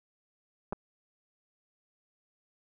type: clicks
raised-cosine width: 1 ms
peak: -20 / -23 dBFS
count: 2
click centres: 0.725 / 0.73 s
effects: none